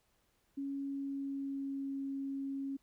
sine tone with pitch glide, 277.2 to 273.7 Hz, C#4 to C#4, 0 to -22 cents, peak -36 dBFS, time 0.57-2.77 s, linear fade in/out 10 ms, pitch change -22 cents, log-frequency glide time 0.82-2.01 s, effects pink hiss -75 dBFS RMS until 2.82 s

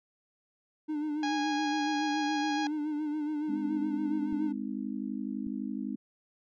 triangle tone with vibrato, 301.3 Hz, D4, 44 cents sharp, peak -28 dBFS, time 0.88-4.53 s, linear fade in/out 20 ms, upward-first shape sine, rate 7.1 Hz, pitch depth 48 cents each way
harmonic tone, 825 Hz, G#5, 12 cents flat, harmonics 1 / 2 / 3 / 4 / 5 / 6 / 7 / 8, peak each -32 / -38 / -43 / -43 / -45 / -47 / -50 / -54 dBFS, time 1.23-2.67 s, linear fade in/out 2 ms
sine chord, Ab major, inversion none, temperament just, 207.7 / 259.6 / 311.5 Hz, Ab3 / C4 / Eb4, 0 / -13 / +2 cents, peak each -36 / -36 / -40 dBFS, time 3.48-5.96 s, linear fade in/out 10 ms
clicks, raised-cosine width 5 ms, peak -35 dBFS, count 2, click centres 4.327 / 5.468 s
effects none

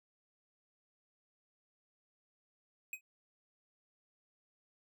square tone with exponential decay, 2517 Hz, D#7, 19 cents sharp, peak -36 dBFS, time 2.93-3.01 s, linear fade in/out 2 ms, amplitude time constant 17 ms, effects none

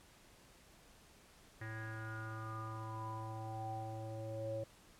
square tone with low-pass filter sweep, 110.5 Hz, A2, 8 cents sharp, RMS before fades -44 dBFS, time 1.61-4.64 s, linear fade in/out 5 ms, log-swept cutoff 1800 to 530 Hz, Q 9.5, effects pink hiss -63 dBFS RMS until 4.99 s + low-pass 12000 Hz 12 dB/octave

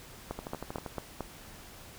two click trains, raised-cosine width 1 ms, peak -23 / -20 dBFS, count 7 / 5, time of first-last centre 0.39-0.862 / 0.31-1.207 s, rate 12.7 / 4.46 Hz, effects pink hiss -50 dBFS RMS until 1.98 s

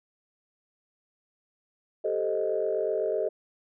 sine chord, A half-diminished seventh, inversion third, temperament equal, 392 / 440 / 523.3 / 622.3 Hz, G4 / A4 / C5 / Eb5, 0 / 0 / 0 / 0 cents, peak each -31 / -29 / -33 / -29 dBFS, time 2.04-3.29 s, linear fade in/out 10 ms, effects tanh soft clip ceiling -15 dBFS

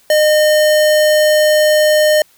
square tone, 610 Hz, D#5, 34 cents flat, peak -9 dBFS, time 0.1-2.22 s, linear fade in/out 2 ms, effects white hiss -51 dBFS RMS until 2.37 s

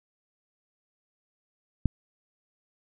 click, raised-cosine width 5 ms, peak -10 dBFS, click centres 1.857 s, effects none

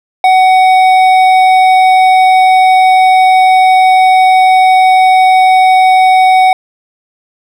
sine tone with hard clipping, 749 Hz, F#5, 21 cents sharp, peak -5 dBFS, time 0.24-6.53 s, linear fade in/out 2 ms, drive 9 dB, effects none

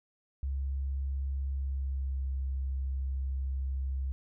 sine tone with pitch glide, 68 to 66.68 Hz, C#2 to C2, -33 to +33 cents, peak -30 dBFS, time 0.43-4.12 s, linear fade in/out 0 ms, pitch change -34 cents, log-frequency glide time 1.51-2.27 s, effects none

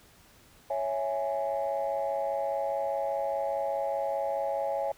sine chord, C# minor, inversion none, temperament equal, 554.4 / 659.3 / 830.6 Hz, C#5 / E5 / G#5, 0 / 0 / 0 cents, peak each -30 / -32 / -32 dBFS, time 0.7-4.92 s, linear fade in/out 5 ms, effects tanh soft clip ceiling -21 dBFS + pink hiss -58 dBFS RMS until 4.97 s

